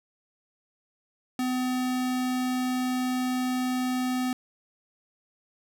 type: tone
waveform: square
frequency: 253.4 Hz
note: B3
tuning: 45 cents sharp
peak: -26 dBFS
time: 1.39-4.33 s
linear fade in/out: 2 ms
effects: none